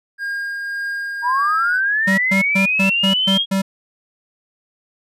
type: tone with tremolo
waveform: triangle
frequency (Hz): 1618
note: G#6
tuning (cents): -46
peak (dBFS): -19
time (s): 0.18-1.81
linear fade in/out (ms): 50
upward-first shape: triangle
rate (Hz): 1.8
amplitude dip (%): 30
type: linear sweep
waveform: sine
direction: up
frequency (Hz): 932.3 to 3297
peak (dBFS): -15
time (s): 1.22-3.46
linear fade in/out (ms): 50
type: tone bursts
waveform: square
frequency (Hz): 193.3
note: G3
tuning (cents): -24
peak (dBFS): -16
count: 7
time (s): 2.07-3.62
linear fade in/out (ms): 10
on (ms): 110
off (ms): 130
effects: resampled to 32000 Hz